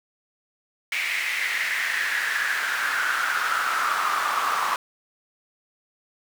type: noise with high-pass filter sweep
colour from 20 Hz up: brown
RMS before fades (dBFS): -25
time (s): 0.92-4.76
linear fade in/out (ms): 2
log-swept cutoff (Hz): 2200 to 1100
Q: 5.5
effects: none